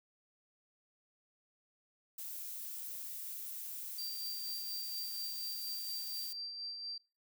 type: noise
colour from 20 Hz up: violet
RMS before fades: -44 dBFS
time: 2.18-6.33 s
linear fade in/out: 5 ms
type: tone with tremolo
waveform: sine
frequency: 4699 Hz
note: D8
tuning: in tune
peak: -39 dBFS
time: 3.98-6.98 s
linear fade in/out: 5 ms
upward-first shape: sine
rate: 4.2 Hz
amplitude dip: 40%
effects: noise-tail reverb RT60 0.3 s tail -23 dB re dry